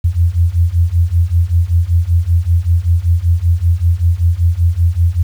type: beating tone pair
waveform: sine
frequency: 82.8 / 88 Hz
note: E2 / F2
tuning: +8 / +14 cents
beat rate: 5.2 Hz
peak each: -13 / -12 dBFS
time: 0.04-5.23 s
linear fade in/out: 10 ms
effects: 7-bit